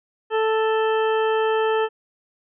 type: harmonic tone with a mistuned harmonic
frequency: 440 Hz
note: A4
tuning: in tune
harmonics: 1 / 2 / 3 / 4 / 6 / 7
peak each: -19 / -25 / -29 / -31 / -35 / -36 dBFS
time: 0.3-1.89 s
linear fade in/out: 50 ms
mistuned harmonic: 7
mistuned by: +23 cents
effects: none